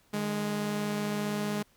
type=tone pair together; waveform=sawtooth; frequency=152.39 / 207.7 Hz; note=D#3 / G#3; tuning=-36 / 0 cents; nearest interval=perfect fourth; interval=536 cents; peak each=-34 / -26 dBFS; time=0.13-1.63 s; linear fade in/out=10 ms; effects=pink hiss -65 dBFS RMS until 1.76 s